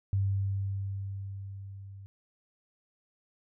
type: tone with level ramp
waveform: sine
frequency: 98.1 Hz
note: G2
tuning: 2 cents sharp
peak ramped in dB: -24 to -44 dBFS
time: 0.13-2.06 s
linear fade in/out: 0 ms
effects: none